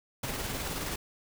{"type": "noise with tremolo", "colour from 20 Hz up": "pink", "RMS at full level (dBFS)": -34, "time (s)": [0.23, 0.96], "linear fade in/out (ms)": 5, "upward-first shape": "square", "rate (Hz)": 19, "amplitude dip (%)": 25, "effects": []}